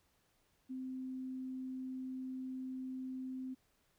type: tone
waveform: sine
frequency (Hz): 259.2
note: C4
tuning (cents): -16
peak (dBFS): -40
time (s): 0.69-3.55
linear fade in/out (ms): 20
effects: pink hiss -75 dBFS RMS until 3.98 s